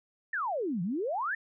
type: exponential two-way sweep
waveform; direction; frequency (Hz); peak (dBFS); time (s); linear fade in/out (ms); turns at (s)
sine; down then up; 1864.7 to 162.9 to 1864.7; -29; 0.33-1.35; 5; 0.82
effects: none